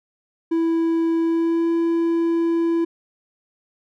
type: tone with pitch glide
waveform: triangle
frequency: 329.9 to 334.3 Hz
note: E4 to E4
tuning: +1 to +24 cents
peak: -15 dBFS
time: 0.51-2.85 s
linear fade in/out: 10 ms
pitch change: +23 cents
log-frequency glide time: 1.22-1.7 s
effects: none